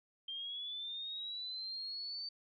sine linear sweep, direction up, 3164 to 4586 Hz, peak -40 dBFS, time 0.28-2.29 s, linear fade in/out 5 ms, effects none

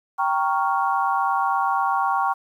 sine chord, G half-diminished seventh, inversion none, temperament equal, 784 / 932.3 / 1108.7 / 1396.9 Hz, G5 / Bb5 / Db6 / F6, 0 / 0 / 0 / 0 cents, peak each -23 / -25 / -23 / -29 dBFS, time 0.18-2.34 s, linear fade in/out 20 ms, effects 9-bit

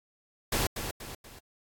pink noise with echo, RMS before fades -28 dBFS, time 0.52-0.67 s, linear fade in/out 5 ms, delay 240 ms, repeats 3, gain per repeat -7 dB, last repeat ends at 1.39 s, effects AAC 64 kbps

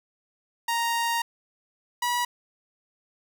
sawtooth tone pair in turn, 932.3 / 970.1 Hz, A#5 / B5, 0 / -31 cents, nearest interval minor second, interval 69 cents, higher second, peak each -20 dBFS, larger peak neither, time 0.68-1.22 / 2.02-2.25 s, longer first, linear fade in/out 5 ms, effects none

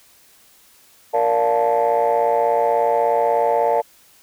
sine chord, Bb major seventh, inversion none, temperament just, 466.2 / 582.7 / 699.2 / 874.1 Hz, Bb4 / D5 / F5 / A5, 0 / -14 / +2 / -12 cents, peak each -19 dBFS, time 1.13-3.82 s, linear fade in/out 20 ms, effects tanh soft clip ceiling -9 dBFS + white hiss -52 dBFS RMS until 4.22 s

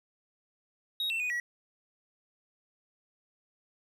triangle tone with pitch steps, 3781 / 2686 / 2478 / 1926 Hz, A#7 / E7 / D#7 / B6, +24 / +32 / -8 / -44 cents, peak -28 dBFS, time 1-1.4 s, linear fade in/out 2 ms, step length 100 ms, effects 11-bit

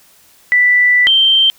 sine tone pair in turn, 1975.5 / 3136 Hz, B6 / G7, 0 / 0 cents, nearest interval minor sixth, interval 800 cents, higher second, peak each -7 dBFS, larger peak neither, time 0.52-1.07 / 1.07-1.5 s, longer first, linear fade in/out 0 ms, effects white hiss -48 dBFS RMS until 1.58 s

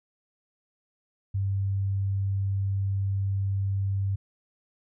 sine tone, 98 Hz, G2, in tune, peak -24 dBFS, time 1.34-4.16 s, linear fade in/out 10 ms, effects none

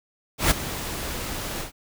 pink noise with ADSR envelope, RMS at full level -17 dBFS, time 0.38-1.72 s, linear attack 130 ms, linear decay 12 ms, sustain -14 dB, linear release 110 ms, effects none

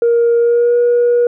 sine tone with pitch glide, 469.3 to 480.8 Hz, A#4 to B4, +12 to -46 cents, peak -7 dBFS, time 0.02-1.27 s, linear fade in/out 2 ms, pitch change +42 cents, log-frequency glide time 0.38-0.77 s, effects tanh soft clip ceiling -6 dBFS

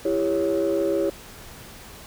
sine chord, C# diminished, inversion first, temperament just, 332.6 / 399.1 / 554.4 Hz, E4 / G4 / C#5, +16 / +31 / 0 cents, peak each -23 dBFS, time 0.05-1.1 s, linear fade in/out 5 ms, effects tanh soft clip ceiling -15 dBFS + pink hiss -43 dBFS RMS until 2.06 s

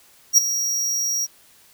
square tone with ADSR envelope, 5680 Hz, F8, 28 cents sharp, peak -8 dBFS, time 0.33-1.27 s, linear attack 47 ms, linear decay 12 ms, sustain -13 dB, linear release 30 ms, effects white hiss -53 dBFS RMS until 1.73 s

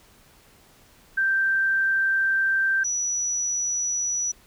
sine tone pair in turn, 1568 / 5889 Hz, G6 / F#8, 0 / -9 cents, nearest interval octave + major seventh, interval 2291 cents, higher second, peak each -19 / -23 dBFS, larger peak first, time 1.17-2.84 / 2.84-4.32 s, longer first, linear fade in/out 10 ms, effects pink hiss -55 dBFS RMS until 4.46 s

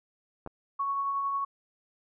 clicks, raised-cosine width 1 ms, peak -26 dBFS, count 2, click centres 0.463 / 0.474 s
sine tone with tremolo, 1110 Hz, C#6, 2 cents sharp, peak -26 dBFS, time 0.79-1.45 s, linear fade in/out 10 ms, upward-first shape triangle, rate 11 Hz, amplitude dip 30%
effects none

